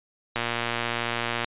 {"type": "click train", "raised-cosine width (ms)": 0.3, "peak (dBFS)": -10, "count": 129, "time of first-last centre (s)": [0.36, 1.445], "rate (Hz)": 118, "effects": ["resampled to 8000 Hz"]}